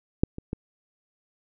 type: clicks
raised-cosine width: 3 ms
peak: -6 / -22 / -16 dBFS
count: 3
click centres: 0.235 / 0.384 / 0.531 s
effects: none